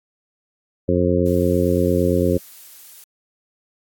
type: harmonic tone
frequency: 88.8 Hz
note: F2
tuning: 29 cents sharp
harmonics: 1 / 2 / 3 / 4 / 5 / 6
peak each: -22 / -22 / -22 / -22 / -22 / -22 dBFS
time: 0.88-2.38 s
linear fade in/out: 10 ms
type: noise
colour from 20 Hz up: blue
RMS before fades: -42 dBFS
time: 1.26-3.04 s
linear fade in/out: 2 ms
effects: AAC 64 kbps